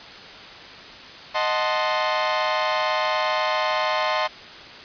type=chord; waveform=sawtooth; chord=D# diminished seventh; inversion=none; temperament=equal; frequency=622.3 / 740 / 880 / 1046.5 Hz; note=D#5 / F#5 / A5 / C6; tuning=0 / 0 / 0 / 0 cents; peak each=-21 / -25 / -24 / -21 dBFS; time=1.34-4.28 s; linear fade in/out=20 ms; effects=white hiss -40 dBFS RMS until 4.84 s + resampled to 11025 Hz